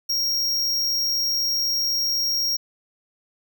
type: tone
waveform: square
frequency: 5588 Hz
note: F8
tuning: in tune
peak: -21 dBFS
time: 0.09-2.57 s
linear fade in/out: 10 ms
effects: none